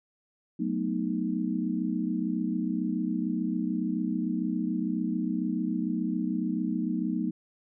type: chord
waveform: sine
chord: B dominant seventh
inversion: second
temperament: equal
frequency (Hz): 185 / 220 / 246.9 / 311.1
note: F#3 / A3 / B3 / D#4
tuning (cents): 0 / 0 / 0 / 0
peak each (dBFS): -32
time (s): 0.59-7.31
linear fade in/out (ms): 10
effects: none